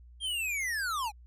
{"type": "linear sweep", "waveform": "square", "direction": "down", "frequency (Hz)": [3240, 784], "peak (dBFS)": -31, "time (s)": [0.2, 1.12], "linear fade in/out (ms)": 50, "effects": ["added 60 Hz sine -50 dBFS peak until 1.26 s", "resampled to 32000 Hz"]}